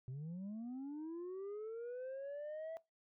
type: linear sweep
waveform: sine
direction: up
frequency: 123.47 to 659.3 Hz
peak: -40 dBFS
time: 0.08-2.77 s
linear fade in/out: 0 ms
effects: noise-tail reverb RT60 0.2 s tail -22 dB re dry + tanh soft clip ceiling -42 dBFS